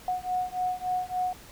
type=beating tone pair; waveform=sine; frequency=730 / 733.5 Hz; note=F#5 / F#5; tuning=-24 / -15 cents; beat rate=3.5 Hz; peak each=-30 dBFS; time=0.08-1.33 s; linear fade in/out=2 ms; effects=pink hiss -49 dBFS RMS until 1.51 s